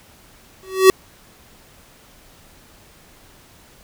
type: tone with exponential growth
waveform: square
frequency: 378.8 Hz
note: F#4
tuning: 41 cents sharp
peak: -4 dBFS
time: 0.63-0.9 s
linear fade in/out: 1 ms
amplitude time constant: 57 ms
effects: pink hiss -49 dBFS RMS until 3.83 s